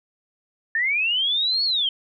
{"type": "linear two-way sweep", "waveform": "sine", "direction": "up then down", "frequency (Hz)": [1760, 4435, 3064], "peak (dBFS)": -19, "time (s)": [0.75, 1.89], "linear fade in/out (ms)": 2, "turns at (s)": 1.64, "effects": []}